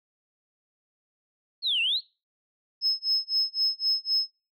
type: exponential two-way sweep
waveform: sine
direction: down then up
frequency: 4435 to 2637 to 4435 Hz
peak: -22 dBFS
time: 1.62-2.01 s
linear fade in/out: 50 ms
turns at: 1.81 s
type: tone with tremolo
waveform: sine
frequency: 5180 Hz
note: E8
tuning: 31 cents flat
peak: -19 dBFS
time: 2.81-4.3 s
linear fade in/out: 50 ms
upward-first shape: sine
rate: 3.9 Hz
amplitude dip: 100%
effects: noise-tail reverb RT60 0.3 s tail -22 dB re dry + tanh soft clip ceiling -16 dBFS